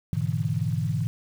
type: chord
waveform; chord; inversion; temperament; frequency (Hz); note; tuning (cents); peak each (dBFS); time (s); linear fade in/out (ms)
sine; E dominant seventh; first; equal with one note detuned; 103.83 / 122.26 / 146.83 / 164.81; G#2 / B2 / D3 / E3; 0 / -17 / 0 / 0; -29; 0.13-1.07; 0
effects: 8-bit